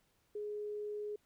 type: tone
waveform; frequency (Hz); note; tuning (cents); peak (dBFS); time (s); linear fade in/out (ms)
sine; 417.9; G#4; +11; -38; 0.35-1.16; 5
effects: pink hiss -75 dBFS RMS until 1.25 s